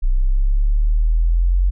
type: exponential sweep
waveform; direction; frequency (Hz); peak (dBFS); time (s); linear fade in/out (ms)
sine; up; 30.87 to 46.25; -12; 0.02-1.71; 20
effects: none